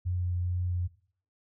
sine tone with vibrato, 89.2 Hz, F2, 37 cents sharp, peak -27 dBFS, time 0.05-0.88 s, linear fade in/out 20 ms, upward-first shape sine, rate 2.3 Hz, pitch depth 10 cents each way, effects noise-tail reverb RT60 0.5 s tail -17 dB re dry

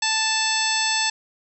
harmonic tone with a mistuned harmonic, 880 Hz, A5, in tune, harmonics 1 / 2 / 3 / 4 / 5 / 6 / 7 / 9, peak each -27 / -28 / -27 / -29 / -27 / -28 / -30 / -28 dBFS, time 0.02-1.1 s, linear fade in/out 5 ms, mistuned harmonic 9, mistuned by -45 cents, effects none

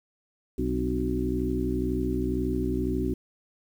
harmonic tone with a mistuned harmonic, 62 Hz, B1, 7 cents sharp, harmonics 1 / 2 / 3 / 4 / 5 / 6, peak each -31 / -35 / -35 / -30 / -32 / -31 dBFS, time 0.58-3.14 s, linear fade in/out 5 ms, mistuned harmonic 4, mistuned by +66 cents, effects 9-bit

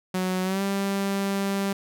sawtooth tone with pitch glide, 185 to 197.14 Hz, F#3 to G3, 0 to +10 cents, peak -20 dBFS, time 0.14-1.73 s, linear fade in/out 5 ms, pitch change +110 cents, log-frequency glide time 0.43-0.62 s, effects none

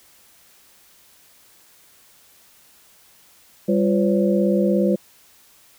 sine tone cluster, 198 / 347.6 / 509 / 566 Hz, G3 / F4 / C5 / C#5, +18 / -8 / -48 / +36 cents, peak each -18 / -22 / -22 / -25 dBFS, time 3.68-4.96 s, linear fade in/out 10 ms, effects white hiss -53 dBFS RMS until 5.78 s

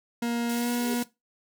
40% pulse tone with pitch glide, 235.8 to 241 Hz, A#3 to B3, +20 to -42 cents, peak -25 dBFS, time 0.22-1.03 s, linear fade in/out 5 ms, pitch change +38 cents, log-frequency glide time 0.51-0.7 s
white band-pass noise, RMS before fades -39 dBFS, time 0.49-1.04 s, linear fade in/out 5 ms, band 2400 to 15000 Hz, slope 12 dB/octave
sine tone with exponential growth, 414.2 Hz, G#4, 5 cents flat, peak -30 dBFS, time 0.65-0.94 s, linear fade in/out 0 ms, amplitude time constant 63 ms
effects noise-tail reverb RT60 0.2 s tail -17 dB re dry

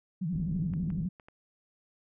sine tone with vibrato, 170.1 Hz, F3, 45 cents flat, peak -29 dBFS, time 0.21-1.09 s, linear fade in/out 10 ms, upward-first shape sine, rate 12 Hz, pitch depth 190 cents each way
white low-pass noise, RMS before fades -39 dBFS, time 0.32-1.07 s, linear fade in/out 10 ms, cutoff 210 Hz, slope 24 dB/octave
clicks, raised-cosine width 0.5 ms, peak -36 dBFS, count 4, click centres 0.737 / 0.903 / 1.198 / 1.285 s
effects none

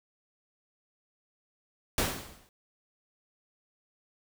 pink noise with exponential decay, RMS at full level -25 dBFS, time 1.98-2.49 s, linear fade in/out 1 ms, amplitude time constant 110 ms, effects none

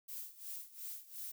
violet noise with tremolo, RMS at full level -44 dBFS, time 0.08-1.32 s, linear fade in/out 10 ms, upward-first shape sine, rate 2.8 Hz, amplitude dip 85%, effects none

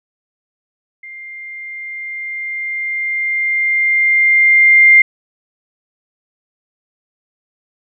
sine tone with level ramp, 2100 Hz, C7, 6 cents sharp, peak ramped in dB -30 to -3 dBFS, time 1.03-5.02 s, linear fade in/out 5 ms, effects none

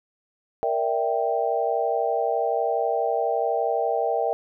sine chord, E half-diminished seventh, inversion second, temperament equal, 466.2 / 587.3 / 659.3 / 784 Hz, Bb4 / D5 / E5 / G5, 0 / 0 / 0 / 0 cents, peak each -26 / -29 / -26 / -26 dBFS, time 0.63-4.33 s, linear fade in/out 0 ms, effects none

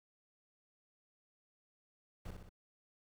brown noise with echo, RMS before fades -44 dBFS, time 2.25-2.31 s, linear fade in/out 5 ms, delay 61 ms, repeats 3, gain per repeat -4 dB, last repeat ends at 2.493 s, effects none

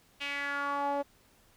sawtooth tone with band-pass filter sweep, 283.5 Hz, C#4, 39 cents sharp, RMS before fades -33 dBFS, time 0.2-1.03 s, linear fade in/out 20 ms, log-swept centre 2800 to 640 Hz, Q 3.8, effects pink hiss -64 dBFS RMS until 1.56 s

